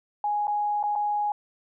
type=tone with dropouts; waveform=sine; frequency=830.6 Hz; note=G#5; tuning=in tune; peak=-23 dBFS; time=0.24-1.32 s; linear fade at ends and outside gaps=2 ms; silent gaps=0.471-0.479 / 0.829-0.837 / 0.954-0.959 s; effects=none